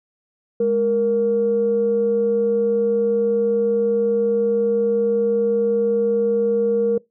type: tone pair together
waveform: sine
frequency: 207.7 / 467.3 Hz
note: G#3 / A#4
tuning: 0 / +4 cents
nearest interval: octave + major second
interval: 1404 cents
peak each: -24 / -15 dBFS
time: 0.6-6.98 s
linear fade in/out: 5 ms
effects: noise-tail reverb RT60 0.2 s tail -24 dB re dry + tanh soft clip ceiling -9 dBFS